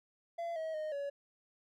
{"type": "tone with pitch steps", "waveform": "triangle", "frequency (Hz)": [679, 639, 618, 565], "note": ["F5", "D#5", "D#5", "C#5"], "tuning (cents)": [-49, 46, -12, 33], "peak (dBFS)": -34, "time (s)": [0.38, 1.1], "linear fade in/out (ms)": 10, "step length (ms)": 180, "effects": []}